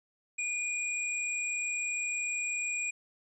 sine tone pair together, 2419 / 7633 Hz, D#7 / A#8, -49 / +40 cents, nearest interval octave + minor sixth, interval 1989 cents, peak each -32 / -36 dBFS, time 0.38-2.91 s, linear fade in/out 10 ms, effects none

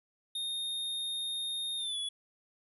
square tone with pitch glide, 3686 to 3400 Hz, A#7 to G#7, -20 to +40 cents, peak -34 dBFS, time 0.35-2.09 s, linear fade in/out 5 ms, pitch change -140 cents, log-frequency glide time 1.77-1.98 s, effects resampled to 32000 Hz

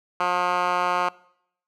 10% pulse tone with band-pass filter, 178.7 Hz, F3, 40 cents sharp, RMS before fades -23 dBFS, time 0.2-1.09 s, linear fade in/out 5 ms, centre 1300 Hz, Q 1.8, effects noise-tail reverb RT60 0.7 s tail -22 dB re dry

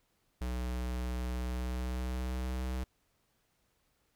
square tone with pitch glide, 61.74 to 63.62 Hz, B1 to C2, 0 to -48 cents, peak -34 dBFS, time 0.41-2.84 s, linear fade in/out 5 ms, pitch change +52 cents, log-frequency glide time 1.34-2.66 s, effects pink hiss -75 dBFS RMS until 4.15 s

